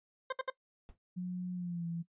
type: tone bursts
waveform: 20% pulse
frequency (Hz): 523.3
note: C5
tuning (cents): 0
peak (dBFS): -28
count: 3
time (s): 0.3-0.501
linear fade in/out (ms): 5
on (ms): 25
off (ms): 63
type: noise with exponential decay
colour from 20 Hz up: brown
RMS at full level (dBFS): -48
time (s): 0.89-0.98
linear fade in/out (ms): 0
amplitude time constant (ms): 19
type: tone with pitch glide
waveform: sine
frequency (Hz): 180.6 to 168.51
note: F#3 to E3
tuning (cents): -42 to +38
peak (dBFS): -35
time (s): 1.16-2.03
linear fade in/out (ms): 20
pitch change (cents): -120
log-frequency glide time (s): 1.54-1.86
effects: noise-tail reverb RT60 0.1 s tail -18 dB re dry + resampled to 8000 Hz